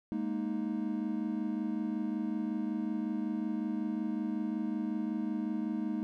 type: chord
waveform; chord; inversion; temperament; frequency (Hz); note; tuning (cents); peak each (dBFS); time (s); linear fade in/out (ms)
triangle; Ab suspended second; none; equal; 207.7 / 233.1 / 311.1; Ab3 / Bb3 / Eb4; 0 / 0 / 0; -34; 0.12-6.03; 0
effects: none